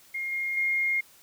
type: tone with level steps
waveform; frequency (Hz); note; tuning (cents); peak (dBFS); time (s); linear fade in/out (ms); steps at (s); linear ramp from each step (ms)
sine; 2134; C7; +34; -29 / -27 / -23; 0.14-1.01; 10; 0.32 / 0.57; 2
effects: white hiss -56 dBFS RMS until 1.22 s